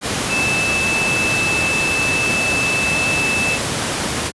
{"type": "tone in noise", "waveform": "sine", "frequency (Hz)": 2629, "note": "E7", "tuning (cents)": -5, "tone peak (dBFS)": -17, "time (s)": [0.28, 3.59], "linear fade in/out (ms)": 50, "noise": "pink", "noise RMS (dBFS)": -20, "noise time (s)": [0.01, 4.32], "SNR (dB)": 0, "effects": ["high-pass 100 Hz 12 dB/octave", "resampled to 24000 Hz"]}